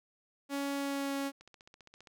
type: tone with pitch glide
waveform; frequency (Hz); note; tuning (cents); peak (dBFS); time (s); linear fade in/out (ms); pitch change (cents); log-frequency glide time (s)
sawtooth; 280 to 276.8; C#4 to C#4; +18 to -2; -29; 0.49-1.32; 50; -20; 0.76-1.15
type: click train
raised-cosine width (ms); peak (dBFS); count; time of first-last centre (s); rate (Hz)
0.2; -37; 11; 1.41-2.072; 15.1
effects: none